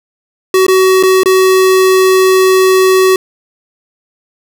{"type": "tone with dropouts", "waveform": "square", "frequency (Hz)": 376.2, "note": "F#4", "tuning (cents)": 29, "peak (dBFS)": -6, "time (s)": [0.54, 3.16], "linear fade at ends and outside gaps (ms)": 2, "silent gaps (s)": [[0.666, 0.682], [1.028, 1.034], [1.234, 1.258]], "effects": []}